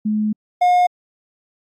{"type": "tone pair in turn", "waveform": ["sine", "triangle"], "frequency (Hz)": [213.2, 717.1], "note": ["G#3", "F5"], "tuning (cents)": [46, 46], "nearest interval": "octave + major sixth", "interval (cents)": 2100, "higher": "second", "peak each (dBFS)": [-16, -9], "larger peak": "second", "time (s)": [[0.05, 0.33], [0.61, 0.87]], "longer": "first", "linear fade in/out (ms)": 10, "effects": ["AAC 64 kbps"]}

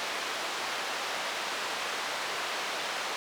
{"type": "band-pass noise", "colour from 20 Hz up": "pink", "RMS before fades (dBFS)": -34, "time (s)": [0, 3.16], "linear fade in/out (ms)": 0, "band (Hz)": [640, 4800], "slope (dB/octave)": 12, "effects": []}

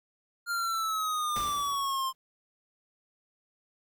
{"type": "exponential sweep", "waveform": "square", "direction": "down", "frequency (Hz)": [1408, 1046.5], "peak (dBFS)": -29, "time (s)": [0.46, 2.13], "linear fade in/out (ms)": 50}
{"type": "noise with exponential decay", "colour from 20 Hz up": "pink", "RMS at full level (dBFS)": -37, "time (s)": [1.36, 2.15], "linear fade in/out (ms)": 0, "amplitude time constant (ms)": 170}
{"effects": []}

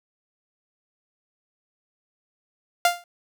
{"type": "tone with exponential decay", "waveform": "sawtooth", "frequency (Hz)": 698.5, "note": "F5", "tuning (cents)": 0, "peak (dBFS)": -9, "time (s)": [2.85, 3.04], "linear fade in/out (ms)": 2, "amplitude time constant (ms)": 41, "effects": []}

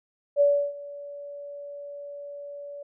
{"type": "tone with ADSR envelope", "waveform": "sine", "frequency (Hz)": 573, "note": "D5", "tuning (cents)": -43, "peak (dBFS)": -15, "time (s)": [0.36, 2.83], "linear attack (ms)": 47, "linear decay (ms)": 320, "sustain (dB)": -21, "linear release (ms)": 6, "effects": []}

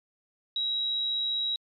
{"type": "tone", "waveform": "sine", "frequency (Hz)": 3855, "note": "B7", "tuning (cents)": -43, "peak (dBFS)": -26, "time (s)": [0.56, 1.56], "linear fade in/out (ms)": 2, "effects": ["MP3 96 kbps"]}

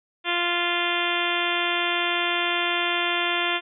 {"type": "harmonic tone with a mistuned harmonic", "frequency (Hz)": 348.1, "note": "F4", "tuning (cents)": -6, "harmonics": [1, 2, 3, 4, 5, 6, 7, 8, 9, 10], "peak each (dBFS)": [-31, -31, -31, -31, -31, -31, -31, -31, -31, -31], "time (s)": [0.24, 3.61], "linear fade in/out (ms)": 50, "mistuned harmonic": 8, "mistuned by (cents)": -16, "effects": []}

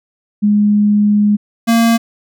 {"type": "tone pair in turn", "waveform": ["sine", "square"], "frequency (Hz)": [207.6, 230.1], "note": ["G#3", "A#3"], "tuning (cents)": [0, -22], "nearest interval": "major second", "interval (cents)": 178, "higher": "second", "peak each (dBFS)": [-8, -9], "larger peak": "first", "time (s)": [[0.42, 1.37], [1.67, 1.98]], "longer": "first", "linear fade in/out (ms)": 20, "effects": []}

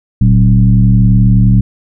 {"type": "tone with frequency modulation", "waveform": "sine", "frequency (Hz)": 116.7, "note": "A#2", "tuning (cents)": 2, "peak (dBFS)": -4, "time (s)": [0.21, 1.61], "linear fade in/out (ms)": 5, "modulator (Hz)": 71.5, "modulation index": 1.1, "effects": []}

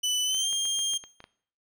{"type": "tone with pitch glide", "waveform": "25% pulse", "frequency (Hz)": [2989, 3204], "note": ["F#7", "G7"], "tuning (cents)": [17, 37], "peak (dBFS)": -21, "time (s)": [0.03, 0.98], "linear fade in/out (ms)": 10, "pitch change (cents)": 120, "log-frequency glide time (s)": [0.24, 0.49]}
{"type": "clicks", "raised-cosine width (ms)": 0.3, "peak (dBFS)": -29, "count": 8, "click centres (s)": [0.346, 0.529, 0.654, 0.791, 0.936, 1.039, 1.204, 1.241]}
{"effects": ["noise-tail reverb RT60 0.6 s tail -19 dB re dry"]}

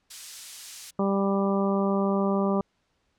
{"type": "noise", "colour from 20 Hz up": "violet", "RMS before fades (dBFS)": -29, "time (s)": [0.1, 0.91], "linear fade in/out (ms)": 10}
{"type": "harmonic tone", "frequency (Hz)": 197, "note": "G3", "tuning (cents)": 9, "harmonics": [1, 2, 3, 4, 5, 6], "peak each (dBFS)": [-24, -28, -30, -35, -35, -34], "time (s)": [0.99, 2.61], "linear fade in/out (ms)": 2}
{"effects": ["pink hiss -72 dBFS RMS until 3.18 s", "low-pass 6000 Hz 12 dB/octave"]}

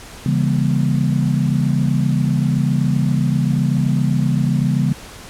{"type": "chord", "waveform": "sine", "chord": "C# diminished seventh", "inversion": "none", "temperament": "just", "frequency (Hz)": [138.59, 166.31, 199.57, 239.5], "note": ["C#3", "E3", "G3", "Bb3"], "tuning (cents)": [0, 16, 31, 47], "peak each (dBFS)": [-17, -20, -21, -22], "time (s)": [0.26, 4.93], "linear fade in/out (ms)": 2, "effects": ["pink hiss -37 dBFS RMS until 5.29 s", "low-pass 11000 Hz 12 dB/octave"]}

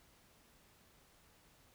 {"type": "silence", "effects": ["pink hiss -67 dBFS RMS until 1.74 s"]}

